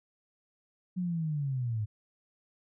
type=linear sweep; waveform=sine; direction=down; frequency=185 to 102.7 Hz; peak=-29 dBFS; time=0.96-1.86 s; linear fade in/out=20 ms; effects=none